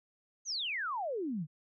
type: exponential sweep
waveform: sine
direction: down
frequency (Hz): 6600 to 140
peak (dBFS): -33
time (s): 0.45-1.47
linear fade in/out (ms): 50
effects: none